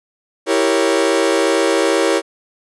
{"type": "chord", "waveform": "40% pulse", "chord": "E diminished seventh", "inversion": "none", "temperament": "equal", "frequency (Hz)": [329.6, 392, 466.2, 554.4], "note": ["E4", "G4", "Bb4", "Db5"], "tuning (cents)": [0, 0, 0, 0], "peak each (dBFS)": -18, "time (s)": [0.46, 2.22], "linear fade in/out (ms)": 50, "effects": ["resampled to 24000 Hz"]}